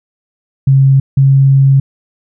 sine tone pair in turn, 135.5 / 136.21 Hz, C#3 / C#3, -39 / -30 cents, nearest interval unison, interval 9 cents, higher second, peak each -4 dBFS, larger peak neither, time 0.67-1 / 1.17-1.8 s, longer second, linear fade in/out 5 ms, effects none

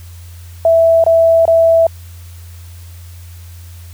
sine tone bursts, 659.3 Hz, E5, in tune, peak -6 dBFS, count 3, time 0.65-1.868 s, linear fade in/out 2 ms, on 390 ms, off 24 ms, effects added 86 Hz sine -31 dBFS peak until 3.93 s + white hiss -44 dBFS RMS until 3.93 s

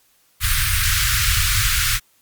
pink band-stop noise, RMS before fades -18 dBFS, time 0.4-2 s, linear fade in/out 50 ms, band 120 to 1300 Hz, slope 48 dB/octave, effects white hiss -59 dBFS RMS until 2.21 s + Opus 48 kbps

